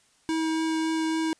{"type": "tone with vibrato", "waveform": "square", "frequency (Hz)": 320.4, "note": "E4", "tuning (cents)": -49, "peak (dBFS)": -25, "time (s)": [0.29, 1.33], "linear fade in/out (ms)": 0, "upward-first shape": "triangle", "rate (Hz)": 3.6, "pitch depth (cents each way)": 8, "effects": ["white hiss -63 dBFS RMS until 1.39 s", "resampled to 22050 Hz"]}